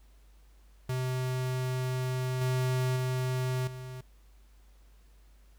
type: tone with level steps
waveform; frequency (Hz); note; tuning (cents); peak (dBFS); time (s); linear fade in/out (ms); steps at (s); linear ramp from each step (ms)
square; 128.2; C3; -35; -30 / -27 / -29 / -40; 0.89-4.01; 5; 2.41 / 2.96 / 3.67; 5
effects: added 50 Hz sine -55 dBFS peak until 5.58 s + pink hiss -68 dBFS RMS until 5.58 s